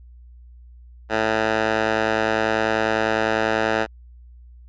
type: tone with band-pass filter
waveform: 10% pulse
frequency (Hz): 110.1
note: A2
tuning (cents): +2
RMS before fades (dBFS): -21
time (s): 1.09-3.87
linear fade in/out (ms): 50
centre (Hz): 1200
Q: 0.89
effects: added 60 Hz sine -42 dBFS peak until 4.68 s + resampled to 16000 Hz